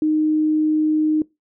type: tone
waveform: sine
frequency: 308.7 Hz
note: D#4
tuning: 14 cents flat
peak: -15 dBFS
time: 0.02-1.22 s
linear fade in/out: 2 ms
effects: noise-tail reverb RT60 0.2 s tail -22 dB re dry